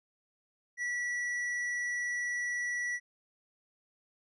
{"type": "tone with tanh clipping", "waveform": "sine", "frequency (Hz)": 1946, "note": "B6", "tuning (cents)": -26, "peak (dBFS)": -33, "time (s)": [0.77, 3], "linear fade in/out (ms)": 50, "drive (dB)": 9, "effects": ["low-pass 9000 Hz 12 dB/octave"]}